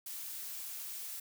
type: noise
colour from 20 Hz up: blue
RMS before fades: -43 dBFS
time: 0.06-1.2 s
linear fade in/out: 5 ms
effects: none